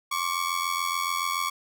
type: ring-modulated tone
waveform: sawtooth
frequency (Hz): 1121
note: C#6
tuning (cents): +19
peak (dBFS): -19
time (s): 0.11-1.5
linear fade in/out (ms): 10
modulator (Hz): 43.5
effects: none